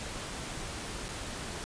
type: noise with dropouts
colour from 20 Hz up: pink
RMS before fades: -39 dBFS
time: 0-1.64 s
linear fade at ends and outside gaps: 0 ms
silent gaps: 1.083-1.089 s
effects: resampled to 22050 Hz